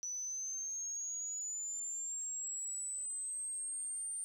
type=linear sweep; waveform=sine; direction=up; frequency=5920 to 8930 Hz; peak=-38 dBFS; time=0.03-4.24 s; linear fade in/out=0 ms; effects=11-bit